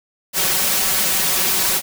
white noise with comb filter, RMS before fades -18 dBFS, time 0.33-1.82 s, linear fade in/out 50 ms, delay 5.3 ms, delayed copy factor +0.95, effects none

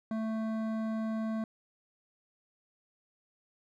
triangle tone with hard clipping, 221 Hz, A3, 8 cents sharp, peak -33 dBFS, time 0.11-1.44 s, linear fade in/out 2 ms, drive 16 dB, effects none

